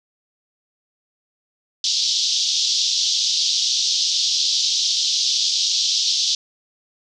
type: band-pass noise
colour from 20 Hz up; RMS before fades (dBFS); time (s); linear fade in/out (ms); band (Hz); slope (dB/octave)
white; -20; 1.84-6.35; 2; 3300 to 5900; 48
effects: none